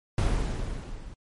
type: noise with level ramp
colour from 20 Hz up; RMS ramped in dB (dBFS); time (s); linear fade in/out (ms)
brown; -21 to -43; 0.18-1.14; 2
effects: MP3 48 kbps